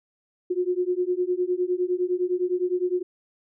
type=beating tone pair; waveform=sine; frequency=356 / 365.8 Hz; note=F4 / F#4; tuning=+33 / -20 cents; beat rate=9.8 Hz; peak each=-25 dBFS; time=0.5-3.03 s; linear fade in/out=10 ms; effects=none